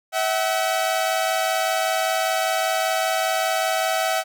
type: tone pair together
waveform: sawtooth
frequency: 649 / 754.1 Hz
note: E5 / F#5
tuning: -27 / +33 cents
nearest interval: minor third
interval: 260 cents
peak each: -19 dBFS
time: 0.12-4.24 s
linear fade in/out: 50 ms
effects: none